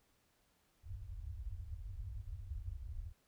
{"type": "low-pass noise", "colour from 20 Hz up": "white", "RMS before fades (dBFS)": -45, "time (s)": [0.83, 3.13], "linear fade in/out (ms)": 50, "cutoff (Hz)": 100, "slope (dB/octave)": 96, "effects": ["pink hiss -75 dBFS RMS until 3.27 s"]}